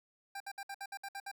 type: tone bursts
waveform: 25% pulse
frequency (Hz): 793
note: G5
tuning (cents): +20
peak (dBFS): -37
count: 9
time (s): 0.35-1.315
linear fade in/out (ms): 5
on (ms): 53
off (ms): 61
effects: none